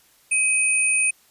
sine tone pair together, 2528 / 9056 Hz, D#7 / C#9, +27 / +36 cents, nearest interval octave + minor seventh, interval 2209 cents, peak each -19 / -21 dBFS, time 0.31-1.11 s, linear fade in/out 10 ms, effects white hiss -57 dBFS RMS until 1.3 s + resampled to 32000 Hz

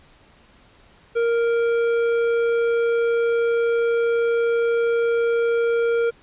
sine tone with tanh clipping, 466.2 Hz, A#4, in tune, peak -19 dBFS, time 1.15-6.11 s, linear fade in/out 20 ms, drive 11 dB, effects pink hiss -53 dBFS RMS until 6.22 s + resampled to 8000 Hz

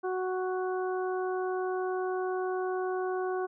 harmonic tone, 370.6 Hz, F#4, 3 cents sharp, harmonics 1 / 2 / 3 / 4, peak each -30 / -36 / -40 / -42 dBFS, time 0.03-3.47 s, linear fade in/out 20 ms, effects none

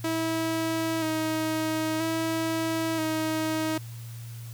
sawtooth tone with vibrato, 320 Hz, D#4, 49 cents sharp, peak -22 dBFS, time 0.04-3.78 s, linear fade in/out 5 ms, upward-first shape square, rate 0.51 Hz, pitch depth 24 cents each way, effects added 116 Hz sine -37 dBFS peak until 4.53 s + white hiss -50 dBFS RMS until 4.53 s

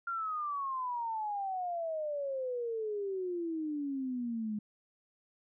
sine exponential sweep, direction down, 1396.9 to 207.7 Hz, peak -33 dBFS, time 0.07-4.59 s, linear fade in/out 5 ms, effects none

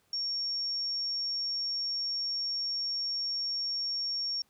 sine tone, 5520 Hz, F8, 21 cents flat, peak -30 dBFS, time 0.13-4.42 s, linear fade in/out 2 ms, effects pink hiss -70 dBFS RMS until 4.49 s + high-pass 60 Hz 12 dB/octave

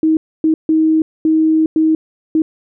sine tone bursts at uneven times, 316.5 Hz, D#4, 30 cents sharp, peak -9 dBFS, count 6, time 0.03-0.17 / 0.44-0.54 / 0.69-1.02 / 1.25-1.66 / 1.76-1.95 / 2.35-2.42 s, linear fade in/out 2 ms, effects none

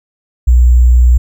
sine tone with sample-and-hold, 61 Hz, B1, 21 cents flat, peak -3 dBFS, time 0.47-1.18 s, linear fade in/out 10 ms, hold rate 7350 Hz, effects none

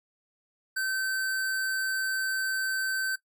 square tone, 1542 Hz, G6, 29 cents flat, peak -28 dBFS, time 0.76-3.16 s, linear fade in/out 10 ms, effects noise-tail reverb RT60 0.1 s tail -18 dB re dry

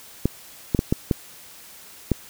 clicks, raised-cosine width 3 ms, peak -5 dBFS, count 6, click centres 0.256 / 0.748 / 0.791 / 0.925 / 1.112 / 2.117 s, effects white hiss -45 dBFS RMS until 2.29 s

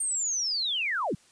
sine linear sweep, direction down, 8850 to 110 Hz, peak -26 dBFS, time 0-1.15 s, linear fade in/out 5 ms, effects white hiss -60 dBFS RMS until 1.31 s + resampled to 22050 Hz

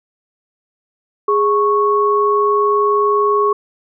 sine tone pair together, 413.6 / 1104.9 Hz, G#4 / C#6, -7 / -6 cents, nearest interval octave + perfect fourth, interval 1701 cents, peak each -14 / -14 dBFS, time 1.28-3.53 s, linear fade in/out 5 ms, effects none

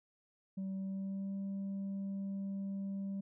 sine tone with pitch glide, 191.9 to 196.05 Hz, G3 to G3, -37 to 0 cents, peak -34 dBFS, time 0.57-3.21 s, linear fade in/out 10 ms, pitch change +37 cents, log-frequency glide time 0.75-1.35 s, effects tanh soft clip ceiling -36 dBFS

